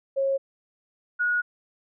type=tone pair in turn; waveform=sine; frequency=544 / 1452.3 Hz; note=C#5 / F#6; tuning=-33 / -33 cents; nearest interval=octave + perfect fourth; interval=1700 cents; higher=second; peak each=-21 dBFS; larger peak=neither; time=0.16-0.38 / 1.19-1.42 s; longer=second; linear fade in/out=20 ms; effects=none